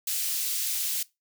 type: high-pass noise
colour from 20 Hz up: white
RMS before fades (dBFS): -29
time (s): 0.07-1.03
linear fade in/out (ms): 5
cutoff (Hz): 3300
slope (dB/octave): 12
effects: noise-tail reverb RT60 0.2 s tail -20 dB re dry